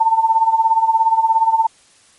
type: tone with tremolo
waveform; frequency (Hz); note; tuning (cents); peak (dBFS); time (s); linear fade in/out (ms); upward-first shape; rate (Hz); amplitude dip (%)
sine; 897; A5; +33; -8; 0-1.67; 10; sine; 17; 75
effects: white hiss -51 dBFS RMS until 2.18 s + MP3 48 kbps